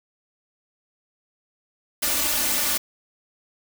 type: noise with comb filter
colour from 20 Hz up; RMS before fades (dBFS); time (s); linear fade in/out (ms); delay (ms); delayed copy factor
white; -23; 2.02-2.78; 10; 3.4; +0.85
effects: none